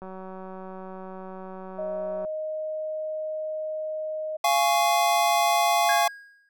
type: click train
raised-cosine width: 1 ms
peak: -27 dBFS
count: 420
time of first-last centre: 0.02-2.249 s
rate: 188 Hz
type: tone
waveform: sine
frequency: 622.3 Hz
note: D#5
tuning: in tune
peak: -28 dBFS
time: 1.78-4.37 s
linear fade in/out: 10 ms
type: chord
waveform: square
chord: Db major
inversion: first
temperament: just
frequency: 693 / 831.5 / 1108.7 Hz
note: F5 / Ab5 / Db6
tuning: -14 / +2 / 0 cents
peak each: -23 / -25 / -27 dBFS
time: 4.44-6.08 s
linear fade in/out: 5 ms
type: tone with exponential decay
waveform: triangle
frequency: 1638 Hz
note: G#6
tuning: 24 cents flat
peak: -22 dBFS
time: 5.89-6.49 s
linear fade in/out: 2 ms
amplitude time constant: 130 ms
effects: none